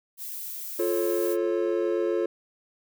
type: noise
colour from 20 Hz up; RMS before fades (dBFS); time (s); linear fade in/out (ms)
violet; -36; 0.17-1.37; 50
type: chord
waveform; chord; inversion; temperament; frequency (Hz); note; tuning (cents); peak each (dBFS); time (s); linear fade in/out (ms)
triangle; F augmented; none; just; 349.2 / 436.5 / 545.7; F4 / A4 / C#5; 0 / -14 / -27; -24 / -26 / -28; 0.79-2.26; 5
effects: none